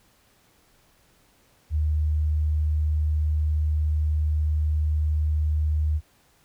sine tone, 76.4 Hz, D#2, 31 cents flat, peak -20 dBFS, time 1.7-6.01 s, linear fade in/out 50 ms, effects pink hiss -61 dBFS RMS until 6.44 s

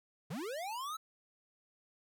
square linear sweep, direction up, 124.6 to 1330 Hz, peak -39 dBFS, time 0.3-0.97 s, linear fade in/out 10 ms, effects none

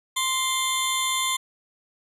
20% pulse tone pair together, 1047 / 3528 Hz, C6 / A7, +1 / +4 cents, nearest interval octave + major sixth, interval 2103 cents, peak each -20 dBFS, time 0.16-1.37 s, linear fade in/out 10 ms, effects resampled to 32000 Hz

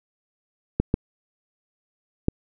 clicks, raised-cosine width 3 ms, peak -6 dBFS, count 3, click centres 0.8 / 0.941 / 2.284 s, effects none

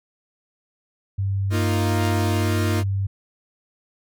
sine tone, 98 Hz, G2, in tune, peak -20 dBFS, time 1.18-3.07 s, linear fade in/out 10 ms
sawtooth chord, Bb suspended fourth, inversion none, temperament equal, 233.1 / 311.1 / 349.2 Hz, Bb3 / Eb4 / F4, 0 / 0 / 0 cents, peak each -23 dBFS, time 1.5-2.84 s, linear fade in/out 50 ms
effects none

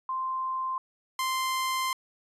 sine / sawtooth tone pair in turn, 1044 / 1044 Hz, C6 / C6, -4 / -4 cents, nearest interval unison, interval 0 cents, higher neither, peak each -28 / -23 dBFS, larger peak second, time 0.09-0.78 / 1.19-1.93 s, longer second, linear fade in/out 2 ms, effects resampled to 32000 Hz

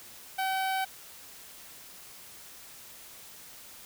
sawtooth tone with notch filter, 764 Hz, G5, 45 cents flat, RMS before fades -30 dBFS, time 0.38-0.85 s, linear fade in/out 10 ms, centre 6600 Hz, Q 1, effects white hiss -49 dBFS RMS until 3.85 s

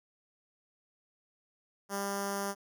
5% pulse tone with notch filter, 199.2 Hz, G3, 28 cents sharp, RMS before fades -35 dBFS, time 1.89-2.55 s, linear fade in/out 50 ms, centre 2400 Hz, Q 0.69, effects none

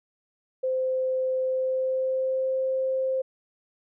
sine tone with pitch glide, 518 to 524.9 Hz, C5 to C5, -17 to +5 cents, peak -23 dBFS, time 0.63-3.22 s, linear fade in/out 10 ms, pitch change +22 cents, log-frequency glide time 1.42-2.58 s, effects none

